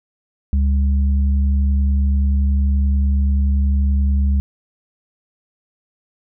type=tone pair together; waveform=sine; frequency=70.45 / 200 Hz; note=C#2 / G3; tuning=+29 / +35 cents; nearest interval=octave + tritone; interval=1806 cents; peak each=-13 / -25 dBFS; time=0.53-4.4 s; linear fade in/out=0 ms; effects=none